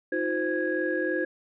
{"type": "tone cluster", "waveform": "sine", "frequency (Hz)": [317, 360.1, 517, 1655], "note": ["D#4", "F#4", "C5", "G#6"], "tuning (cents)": [32, -47, -21, -6], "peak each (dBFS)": -30, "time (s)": [0.12, 1.25], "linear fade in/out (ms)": 5, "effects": ["tanh soft clip ceiling -14 dBFS"]}